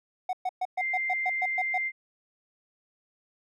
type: tone bursts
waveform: triangle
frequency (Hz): 740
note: F#5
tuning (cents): 0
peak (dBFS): -24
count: 10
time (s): 0.29-1.78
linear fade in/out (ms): 5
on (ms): 41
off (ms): 120
type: tone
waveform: sine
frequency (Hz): 2093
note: C7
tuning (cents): 0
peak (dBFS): -27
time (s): 0.77-1.92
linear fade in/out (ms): 50
effects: none